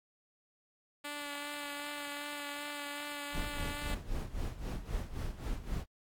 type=tone with vibrato; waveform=5% pulse; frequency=290 Hz; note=D4; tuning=22 cents flat; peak=-28 dBFS; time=1.04-3.95 s; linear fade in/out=10 ms; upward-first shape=sine; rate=2.6 Hz; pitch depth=15 cents each way
type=noise with tremolo; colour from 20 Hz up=brown; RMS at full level=-35 dBFS; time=3.32-5.86 s; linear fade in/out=50 ms; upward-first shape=sine; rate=3.8 Hz; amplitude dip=75%
effects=AAC 64 kbps